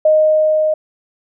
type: tone with level ramp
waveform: sine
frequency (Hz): 620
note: D#5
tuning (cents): -6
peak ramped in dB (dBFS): -7 to -12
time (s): 0.05-0.74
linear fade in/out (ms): 5
effects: none